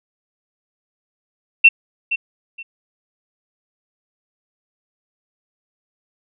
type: tone with echo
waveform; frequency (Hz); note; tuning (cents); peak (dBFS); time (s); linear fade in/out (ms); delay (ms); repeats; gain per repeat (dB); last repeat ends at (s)
sine; 2700; E7; +41; -4; 1.64-1.69; 10; 470; 2; -13; 2.63
effects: none